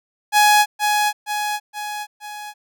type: tone with echo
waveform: sawtooth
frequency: 837 Hz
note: G#5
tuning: 13 cents sharp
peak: -7 dBFS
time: 0.32-0.66 s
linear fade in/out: 50 ms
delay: 470 ms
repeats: 4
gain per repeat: -5 dB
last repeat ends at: 2.54 s
effects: none